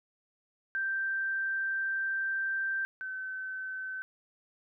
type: tone pair in turn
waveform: sine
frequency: 1568 / 1529.5 Hz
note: G6 / G6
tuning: 0 / -43 cents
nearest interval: unison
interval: 43 cents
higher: first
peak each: -29 / -35 dBFS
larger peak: first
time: 0.75-2.85 / 3.01-4.02 s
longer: first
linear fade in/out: 0 ms
effects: none